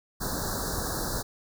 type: band-stop noise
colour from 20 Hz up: pink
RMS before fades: -31 dBFS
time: 0.2-1.23 s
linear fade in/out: 20 ms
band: 1700 to 3900 Hz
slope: 96 dB/octave
effects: none